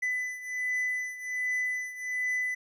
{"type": "beating tone pair", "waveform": "triangle", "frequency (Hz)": [2000, 2001.3], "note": ["B6", "B6"], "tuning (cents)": [21, 22], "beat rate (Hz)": 1.3, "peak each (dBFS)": [-29, -33], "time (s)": [0.02, 2.55], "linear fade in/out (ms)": 10, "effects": []}